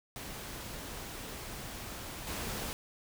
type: noise with level steps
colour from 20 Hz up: pink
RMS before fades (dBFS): -43 / -38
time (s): 0.16-2.73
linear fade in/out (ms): 0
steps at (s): 2.27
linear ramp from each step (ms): 2
effects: none